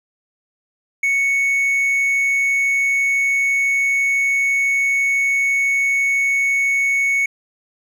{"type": "tone", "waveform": "triangle", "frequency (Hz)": 2217, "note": "C#7", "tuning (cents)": 0, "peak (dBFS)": -13, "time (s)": [1.03, 7.26], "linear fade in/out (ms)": 5, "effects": []}